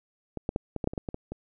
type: clicks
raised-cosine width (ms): 2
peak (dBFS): -20 / -14 / -13 / -18 / -16 / -11 / -23 / -17 / -19 / -21 / -22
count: 11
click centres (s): 0.373 / 0.491 / 0.561 / 0.763 / 0.842 / 0.874 / 0.935 / 0.978 / 1.088 / 1.144 / 1.32
effects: none